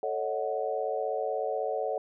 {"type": "chord", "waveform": "sine", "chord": "D# half-diminished seventh", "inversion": "second", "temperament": "equal with one note detuned", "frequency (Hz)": [440, 554.4, 630.6, 740], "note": ["A4", "C#5", "D#5", "F#5"], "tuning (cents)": [0, 0, 23, 0], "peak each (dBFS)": [-33, -33, -35, -34], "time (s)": [0.03, 1.98], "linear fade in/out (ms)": 2, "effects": []}